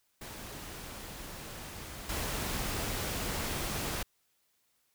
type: noise with level steps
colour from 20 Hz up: pink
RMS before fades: -44 / -35 dBFS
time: 0.21-4.03 s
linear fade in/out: 5 ms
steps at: 2.09 s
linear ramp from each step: 5 ms
effects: white hiss -74 dBFS RMS until 4.94 s